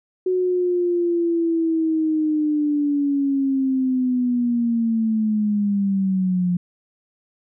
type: linear sweep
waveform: sine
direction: down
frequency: 370 to 175.8 Hz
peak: -17 dBFS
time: 0.26-6.57 s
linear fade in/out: 5 ms
effects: none